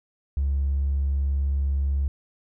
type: tone with tanh clipping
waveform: triangle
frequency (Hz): 69.3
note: C#2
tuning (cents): 0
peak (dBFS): -20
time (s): 0.37-2.08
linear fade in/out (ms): 0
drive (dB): 1
effects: none